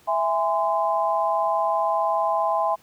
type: chord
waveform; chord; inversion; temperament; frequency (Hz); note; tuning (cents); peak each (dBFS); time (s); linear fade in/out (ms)
sine; E augmented; none; just; 659.3 / 824.1 / 1030.1; E5 / G#5 / B#5; 0 / -14 / -27; -24; 0.07-2.76; 20
effects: pink hiss -56 dBFS RMS until 2.82 s + high-pass 80 Hz 12 dB/octave